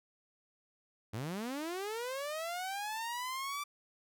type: linear sweep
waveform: sawtooth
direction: up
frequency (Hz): 98 to 1174.7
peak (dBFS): -33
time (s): 1.13-3.64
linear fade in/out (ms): 10
effects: none